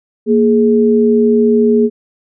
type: tone pair together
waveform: sine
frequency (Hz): 232.9 / 419.3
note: A#3 / G#4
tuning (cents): -1 / +17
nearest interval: minor seventh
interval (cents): 1018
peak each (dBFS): -10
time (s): 0.26-1.9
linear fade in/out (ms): 50
effects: none